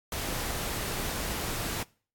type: noise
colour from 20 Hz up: pink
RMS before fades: -33 dBFS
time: 0.12-1.83 s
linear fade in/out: 2 ms
effects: noise-tail reverb RT60 0.4 s tail -22 dB re dry + AAC 64 kbps